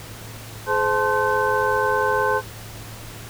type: tone cluster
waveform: sine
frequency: 422.2 / 517 / 876 / 1050 / 1525 Hz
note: G#4 / C5 / A5 / C6 / G6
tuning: +29 / -21 / -8 / +6 / -48 cents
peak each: -24 dBFS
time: 0.66-2.42 s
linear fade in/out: 50 ms
effects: added 110 Hz sine -39 dBFS peak until 3.29 s + pink hiss -39 dBFS RMS until 3.29 s